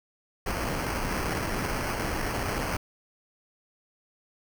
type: noise with sample-and-hold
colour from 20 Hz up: pink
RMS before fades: -30 dBFS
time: 0.46-2.77 s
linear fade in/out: 5 ms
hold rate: 3675 Hz
effects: none